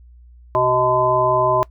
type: harmonic tone with a mistuned harmonic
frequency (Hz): 125.9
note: B2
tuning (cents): +34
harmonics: 1 / 3 / 5 / 7 / 8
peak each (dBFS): -27 / -22 / -18 / -24 / -18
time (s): 0.55-1.63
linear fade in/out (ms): 0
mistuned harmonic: 8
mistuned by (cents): +22
effects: noise-tail reverb RT60 0.1 s tail -20 dB re dry + added 60 Hz sine -42 dBFS peak until 1.7 s